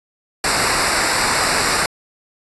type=noise with comb filter; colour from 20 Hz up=pink; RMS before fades=-17 dBFS; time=0.44-1.86 s; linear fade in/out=2 ms; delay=0.31 ms; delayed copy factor=-0.8; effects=resampled to 24000 Hz